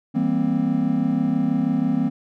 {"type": "chord", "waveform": "triangle", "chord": "C dominant seventh", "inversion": "first", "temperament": "just", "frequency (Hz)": [163.52, 196.22, 235.5, 261.6], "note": ["E3", "G3", "Bb3", "C4"], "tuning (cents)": [-14, 2, 18, 0], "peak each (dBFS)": [-24, -24, -21, -20], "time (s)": [0.14, 2.1], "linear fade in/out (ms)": 20, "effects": []}